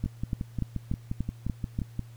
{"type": "two click trains", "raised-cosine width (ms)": 5, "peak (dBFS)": [-18, -16], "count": [12, 7], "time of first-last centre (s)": [[0.06, 1.993], [0.04, 1.789]], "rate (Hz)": [5.69, 3.43], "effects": ["added 116 Hz sine -45 dBFS peak until 2.16 s", "pink hiss -60 dBFS RMS until 2.16 s"]}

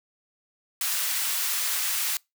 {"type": "high-pass noise", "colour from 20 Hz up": "white", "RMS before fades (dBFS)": -27, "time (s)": [0.81, 2.17], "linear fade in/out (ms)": 2, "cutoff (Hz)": 1200, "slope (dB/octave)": 12, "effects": ["noise-tail reverb RT60 0.2 s tail -25 dB re dry"]}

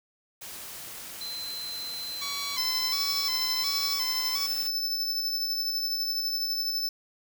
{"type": "noise", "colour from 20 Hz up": "white", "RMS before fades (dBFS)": -41, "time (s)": [0.41, 4.68], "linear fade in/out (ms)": 10}
{"type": "tone", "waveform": "sine", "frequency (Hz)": 4072, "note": "C8", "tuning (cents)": -48, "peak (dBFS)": -34, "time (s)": [1.21, 3.93], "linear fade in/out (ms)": 2}
{"type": "tone with vibrato", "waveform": "10% pulse", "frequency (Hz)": 1078, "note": "C#6", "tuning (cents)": -49, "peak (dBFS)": -25, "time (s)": [2.21, 4.47], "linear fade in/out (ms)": 10, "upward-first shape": "square", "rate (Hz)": 1.4, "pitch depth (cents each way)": 82}
{"type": "tone with tremolo", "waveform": "square", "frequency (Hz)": 5274, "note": "E8", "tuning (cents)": 0, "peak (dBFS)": -26, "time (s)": [2.58, 6.89], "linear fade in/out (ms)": 2, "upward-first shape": "sine", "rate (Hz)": 12, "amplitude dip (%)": 35}
{"effects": []}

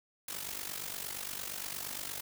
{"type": "noise with amplitude modulation", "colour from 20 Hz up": "white", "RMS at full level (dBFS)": -37, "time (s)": [0.28, 2.21], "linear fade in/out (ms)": 5, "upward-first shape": "sine", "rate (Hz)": 48.6, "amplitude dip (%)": 75, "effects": []}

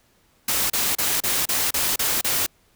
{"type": "noise bursts", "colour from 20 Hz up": "white", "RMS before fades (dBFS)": -22, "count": 8, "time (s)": [0.48, 2.464], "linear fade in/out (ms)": 5, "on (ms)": 220, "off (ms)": 32, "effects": ["pink hiss -61 dBFS RMS until 2.75 s"]}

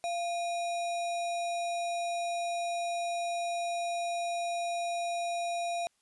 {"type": "tone with sample-and-hold", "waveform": "sine", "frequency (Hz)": 690, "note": "F5", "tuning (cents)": -21, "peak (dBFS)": -30, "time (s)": [0.04, 5.87], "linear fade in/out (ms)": 0, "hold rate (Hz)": 3150, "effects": ["white hiss -73 dBFS RMS until 6.01 s", "resampled to 24000 Hz"]}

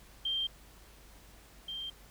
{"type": "tone pair in turn", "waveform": "sine", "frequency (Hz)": [3166, 3166], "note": ["G7", "G7"], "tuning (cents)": [17, 17], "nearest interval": "unison", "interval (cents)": 0, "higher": "neither", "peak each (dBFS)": [-30, -37], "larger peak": "first", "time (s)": [[0.25, 0.47], [1.68, 1.9]], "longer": "neither", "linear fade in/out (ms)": 5, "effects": ["added 50 Hz sine -57 dBFS peak until 2.1 s", "pink hiss -58 dBFS RMS until 2.1 s"]}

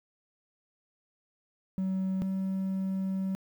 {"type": "tone pair in turn", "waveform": "triangle", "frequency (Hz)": [189.4, 190.94], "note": ["F#3", "G3"], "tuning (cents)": [41, -45], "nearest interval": "unison", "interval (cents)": 14, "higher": "second", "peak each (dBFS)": [-25, -26], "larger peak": "first", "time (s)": [[1.78, 2.22], [2.22, 3.35]], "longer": "second", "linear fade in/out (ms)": 0, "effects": ["tanh soft clip ceiling -21 dBFS", "10-bit"]}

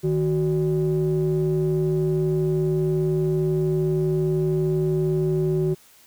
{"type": "ring-modulated tone", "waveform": "triangle", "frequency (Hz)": 108.8, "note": "A2", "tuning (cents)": -19, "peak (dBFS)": -14, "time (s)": [0.03, 5.75], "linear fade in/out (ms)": 20, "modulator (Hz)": 264, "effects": ["white hiss -53 dBFS RMS until 6.06 s"]}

